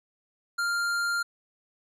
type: tone with hard clipping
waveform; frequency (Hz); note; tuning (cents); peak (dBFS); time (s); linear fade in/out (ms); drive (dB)
sine; 1396.9; F6; 0; -27; 0.58-1.23; 10; 13
effects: none